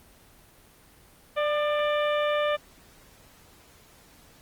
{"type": "harmonic tone with a mistuned harmonic", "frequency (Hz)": 592, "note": "D5", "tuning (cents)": 14, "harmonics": [1, 2, 3, 4, 5, 6], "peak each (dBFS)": [-24, -30, -34, -36, -38, -40], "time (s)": [1.36, 2.57], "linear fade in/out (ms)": 20, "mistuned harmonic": 2, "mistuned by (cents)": 26, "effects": ["pink hiss -55 dBFS RMS until 4.41 s", "Opus 24 kbps"]}